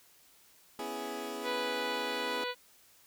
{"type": "chord", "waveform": "20% pulse", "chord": "C# minor seventh", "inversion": "third", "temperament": "equal", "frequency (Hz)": [246.9, 277.2, 329.6, 415.3], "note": ["B3", "C#4", "E4", "G#4"], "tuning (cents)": [0, 0, 0, 0], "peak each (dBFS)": [-39, -40, -39, -35], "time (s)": [0.79, 2.44], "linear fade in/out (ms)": 2}
{"type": "harmonic tone", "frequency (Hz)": 493.2, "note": "B4", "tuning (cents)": -2, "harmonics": [1, 2, 3, 4, 5, 6, 7, 8, 9], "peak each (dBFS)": [-37, -40, -42, -43, -44, -45, -45, -46, -47], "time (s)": [1.43, 2.55], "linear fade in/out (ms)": 50}
{"effects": ["white hiss -62 dBFS RMS until 3.06 s"]}